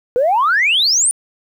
sine exponential sweep, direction up, 470 to 9580 Hz, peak -10 dBFS, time 0.16-1.11 s, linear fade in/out 0 ms, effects tanh soft clip ceiling -7 dBFS + 8-bit

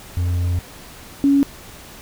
triangle / sine tone pair in turn, 88.1 / 279.7 Hz, F2 / C#4, +16 / +16 cents, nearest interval octave + minor sixth, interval 2000 cents, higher second, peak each -15 / -11 dBFS, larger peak second, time 0.17-0.59 / 1.24-1.43 s, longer first, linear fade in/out 0 ms, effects pink hiss -40 dBFS RMS until 2.01 s

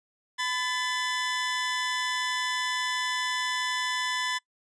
20% pulse tone pair together, 1005 / 1740.7 Hz, B5 / A6, +30 / -19 cents, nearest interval minor seventh, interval 951 cents, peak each -25 dBFS, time 0.38-4.39 s, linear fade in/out 20 ms, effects noise-tail reverb RT60 0.1 s tail -22 dB re dry + resampled to 22050 Hz

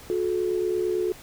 sine tone pair together, 362 / 431 Hz, F#4 / A4, -38 / -36 cents, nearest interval minor third, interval 302 cents, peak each -24 / -27 dBFS, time 0.1-1.12 s, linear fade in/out 0 ms, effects pink hiss -46 dBFS RMS until 1.22 s

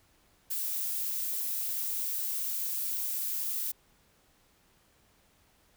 violet noise, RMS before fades -33 dBFS, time 0.5-3.72 s, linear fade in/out 10 ms, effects pink hiss -66 dBFS RMS until 5.76 s

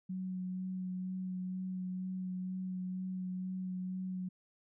sine tone with vibrato, 185 Hz, F#3, in tune, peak -36 dBFS, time 0.09-4.29 s, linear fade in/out 10 ms, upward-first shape sine, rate 2.1 Hz, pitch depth 14 cents each way, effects none

